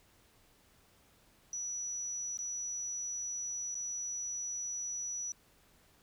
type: tone with dropouts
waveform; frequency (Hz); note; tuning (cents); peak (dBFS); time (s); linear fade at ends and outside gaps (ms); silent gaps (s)
sine; 5890; F#8; -9; -36; 1.53-5.32; 1; 2.373-2.389 / 3.745-3.752
effects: pink hiss -66 dBFS RMS until 6.02 s